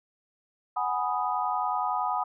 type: chord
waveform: sine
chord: G# minor seventh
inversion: third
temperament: equal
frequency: 740 / 830.6 / 987.8 / 1244.5 Hz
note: F#5 / G#5 / B5 / D#6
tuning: 0 / 0 / 0 / 0 cents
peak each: -31 dBFS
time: 0.76-2.24 s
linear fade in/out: 10 ms
effects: none